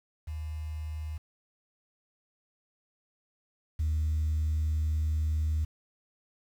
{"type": "tone pair in turn", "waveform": "sine", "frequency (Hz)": [77.78, 77.78], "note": ["D#2", "D#2"], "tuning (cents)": [0, 0], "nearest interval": "unison", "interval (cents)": 0, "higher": "neither", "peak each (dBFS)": [-33, -24], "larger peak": "second", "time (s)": [[0.27, 1.18], [3.79, 5.65]], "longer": "second", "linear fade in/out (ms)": 10, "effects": ["tanh soft clip ceiling -23 dBFS", "9-bit"]}